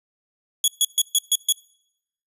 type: tone bursts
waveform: 15% pulse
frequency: 3358 Hz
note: G#7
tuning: 18 cents sharp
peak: -8 dBFS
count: 6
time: 0.64-1.524 s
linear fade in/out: 2 ms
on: 39 ms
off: 130 ms
effects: noise-tail reverb RT60 0.8 s tail -26 dB re dry + resampled to 32000 Hz